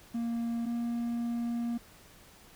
triangle tone pair in turn, 233.1 / 235.7 Hz, A#3 / A#3, 0 / +19 cents, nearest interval unison, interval 19 cents, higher second, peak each -28 / -28 dBFS, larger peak neither, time 0.14-0.66 / 0.66-1.78 s, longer second, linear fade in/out 10 ms, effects pink hiss -56 dBFS RMS until 2.55 s

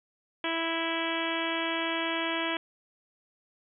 harmonic tone, 329.6 Hz, E4, in tune, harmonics 1 / 2 / 3 / 4 / 5 / 6 / 7 / 8 / 9 / 10, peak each -34 / -36 / -36 / -40 / -37 / -39 / -37 / -40 / -39 / -38 dBFS, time 0.44-2.57 s, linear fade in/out 2 ms, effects none

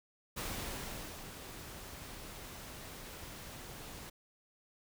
pink noise with ADSR envelope, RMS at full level -39 dBFS, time 0.36-4.1 s, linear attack 18 ms, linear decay 850 ms, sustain -9 dB, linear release 9 ms, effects none

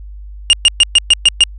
45% pulse tone bursts, 2838 Hz, F7, 27 cents sharp, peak -4 dBFS, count 7, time 0.5-1.437 s, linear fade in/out 0 ms, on 31 ms, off 120 ms, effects added 50 Hz sine -28 dBFS peak until 1.58 s + resampled to 22050 Hz

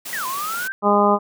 white high-pass noise, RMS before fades -31 dBFS, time 0.05-0.68 s, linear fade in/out 10 ms, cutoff 130 Hz, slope 24 dB/octave
sine linear two-way sweep, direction down then up, 1980 to 1000 to 1587 Hz, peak -24 dBFS, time 0.13-0.72 s, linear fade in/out 0 ms, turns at 0.26 s
harmonic tone, 204.7 Hz, G#3, 25 cents flat, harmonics 1 / 2 / 3 / 4 / 5 / 6, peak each -20 / -20 / -20 / -20 / -20 / -20 dBFS, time 0.82-1.19 s, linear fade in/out 50 ms
effects none

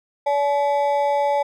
triangle ring-modulated tone, 714 Hz, F5, 38 cents sharp, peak -12 dBFS, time 0.26-1.43 s, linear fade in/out 10 ms, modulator 142 Hz, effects none

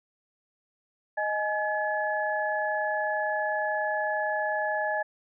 sine tone cluster, 622 / 839 / 1708 Hz, D#5 / G#5 / G#6, -1 / +17 / +48 cents, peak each -30 dBFS, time 1.17-5.03 s, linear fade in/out 10 ms, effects none

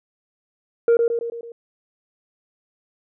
sine tone with echo, 467 Hz, A#4, 3 cents sharp, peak -9 dBFS, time 0.88-0.97 s, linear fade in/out 2 ms, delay 110 ms, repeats 5, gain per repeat -5 dB, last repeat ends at 1.52 s, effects tanh soft clip ceiling -11 dBFS

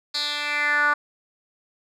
10% pulse tone with band-pass filter sweep, 293.7 Hz, D4, in tune, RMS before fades -23 dBFS, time 0.14-0.94 s, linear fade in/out 10 ms, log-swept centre 4400 to 1300 Hz, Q 4.3, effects none

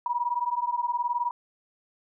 sine beating tone pair, 955 / 974 Hz, A#5 / B5, +42 / -24 cents, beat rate 19 Hz, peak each -28 dBFS, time 0.06-1.31 s, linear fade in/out 2 ms, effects none

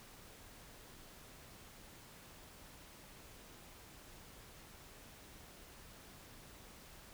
silence, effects pink hiss -57 dBFS RMS until 7.13 s

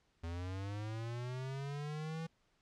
square linear sweep, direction up, 82 to 164.81 Hz, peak -40 dBFS, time 0.23-2.27 s, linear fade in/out 10 ms, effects pink hiss -75 dBFS RMS until 2.61 s + low-pass 6000 Hz 12 dB/octave

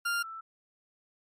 40% pulse / sine tone pair in turn, 1396.9 / 1325.8 Hz, F6 / E6, 0 / +10 cents, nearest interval minor second, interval 90 cents, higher first, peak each -27 / -39 dBFS, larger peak first, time 0.05-0.23 / 0.23-0.41 s, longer neither, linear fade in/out 10 ms, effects MP3 64 kbps

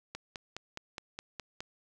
click train, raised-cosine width 0.2 ms, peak -22 dBFS, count 8, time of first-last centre 0.15-1.605 s, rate 4.81 Hz, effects none

